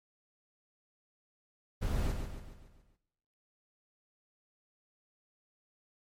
brown noise with echo, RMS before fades -32 dBFS, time 1.81-2.13 s, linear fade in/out 20 ms, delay 140 ms, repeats 6, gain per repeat -6 dB, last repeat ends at 2.97 s, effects noise-tail reverb RT60 1.0 s tail -17 dB re dry + MP3 64 kbps

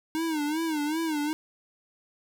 square tone with vibrato, 310.5 Hz, D#4, 3 cents flat, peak -27 dBFS, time 0.15-1.33 s, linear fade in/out 0 ms, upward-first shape sine, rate 2.6 Hz, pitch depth 110 cents each way, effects none

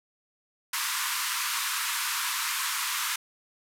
pink band-pass noise, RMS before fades -30 dBFS, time 0.73-3.16 s, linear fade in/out 5 ms, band 950 to 15000 Hz, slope 96 dB/octave, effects none

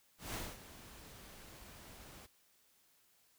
pink noise with ADSR envelope, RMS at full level -41 dBFS, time 0.18-2.27 s, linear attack 160 ms, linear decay 230 ms, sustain -14 dB, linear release 17 ms, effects white hiss -71 dBFS RMS until 3.38 s

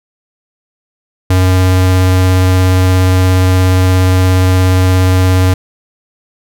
square tone with vibrato, 92.5 Hz, F#2, in tune, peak -7 dBFS, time 1.3-5.54 s, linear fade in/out 5 ms, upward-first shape triangle, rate 17 Hz, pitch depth 11 cents each way, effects none

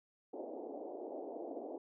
pink band-pass noise, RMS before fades -45 dBFS, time 0.33-1.78 s, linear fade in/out 5 ms, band 280 to 740 Hz, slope 48 dB/octave, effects none

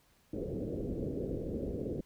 white low-pass noise, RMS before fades -37 dBFS, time 0.33-2.01 s, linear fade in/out 5 ms, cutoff 510 Hz, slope 48 dB/octave, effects pink hiss -68 dBFS RMS until 2.05 s

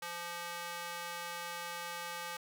square tone with high-pass filter, 172.5 Hz, F3, 21 cents flat, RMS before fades -42 dBFS, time 0.02-2.37 s, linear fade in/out 5 ms, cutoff 970 Hz, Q 0.9, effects none

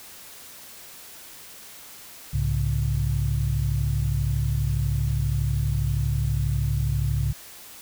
sine tone cluster, 65.4 / 107.2 / 139.6 Hz, C2 / A2 / C#3, 0 / -45 / +13 cents, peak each -25 dBFS, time 2.33-7.33 s, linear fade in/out 10 ms, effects tanh soft clip ceiling -12 dBFS + white hiss -44 dBFS RMS until 7.81 s

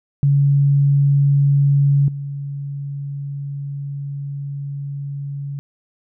sine tone with level steps, 140.9 Hz, C#3, 29 cents sharp, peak -11 / -24 dBFS, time 0.23-5.59 s, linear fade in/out 0 ms, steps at 2.08 s, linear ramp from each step 2 ms, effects none

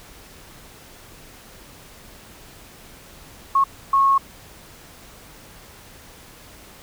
sine tone bursts at uneven times, 1094 Hz, C#6, 23 cents flat, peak -13 dBFS, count 2, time 3.55-3.64 / 3.93-4.18 s, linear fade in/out 5 ms, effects pink hiss -45 dBFS RMS until 6.82 s

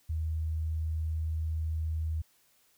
sine tone, 79.4 Hz, D#2, 36 cents sharp, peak -29 dBFS, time 0.09-2.22 s, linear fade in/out 10 ms, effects white hiss -67 dBFS RMS until 2.77 s

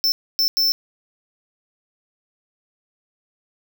square tone bursts at uneven times, 5330 Hz, E8, 18 cents sharp, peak -16 dBFS, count 3, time 0.04-0.12 / 0.39-0.48 / 0.57-0.72 s, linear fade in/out 0 ms, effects 8-bit

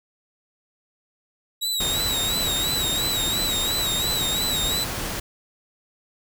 sawtooth tone with vibrato, 3840 Hz, B7, 49 cents flat, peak -20 dBFS, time 1.61-4.85 s, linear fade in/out 20 ms, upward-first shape sine, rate 2.9 Hz, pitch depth 74 cents each way
pink noise, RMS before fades -29 dBFS, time 1.8-5.2 s, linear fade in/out 5 ms
effects none

